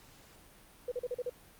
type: tone bursts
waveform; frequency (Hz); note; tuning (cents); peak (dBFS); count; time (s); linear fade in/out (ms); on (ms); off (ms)
sine; 493.7; B4; -1; -32; 6; 0.88-1.297; 5; 37; 39
effects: pink hiss -58 dBFS RMS until 1.59 s + Opus 48 kbps